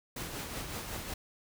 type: noise with tremolo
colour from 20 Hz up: pink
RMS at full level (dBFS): -38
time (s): 0.16-1.14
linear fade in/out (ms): 5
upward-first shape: triangle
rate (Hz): 5.4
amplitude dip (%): 45
effects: none